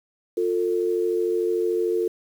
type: tone pair together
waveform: sine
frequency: 354.3 / 447.7 Hz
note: F4 / A4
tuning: +25 / +30 cents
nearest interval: major third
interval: 405 cents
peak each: -23 dBFS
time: 0.37-2.08 s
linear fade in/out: 5 ms
effects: 8-bit